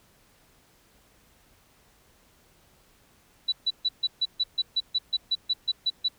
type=tone bursts; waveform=sine; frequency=3951 Hz; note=B7; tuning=in tune; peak=-21 dBFS; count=15; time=3.48-6.085 s; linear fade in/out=10 ms; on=43 ms; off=140 ms; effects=pink hiss -61 dBFS RMS until 6.18 s